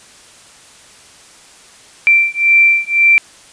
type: beating tone pair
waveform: sine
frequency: 2349 / 2350.9 Hz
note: D7 / D7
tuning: 0 / +1 cents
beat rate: 1.9 Hz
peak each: -11 dBFS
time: 2.07-3.18 s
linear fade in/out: 0 ms
effects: white hiss -42 dBFS RMS until 3.52 s + resampled to 22050 Hz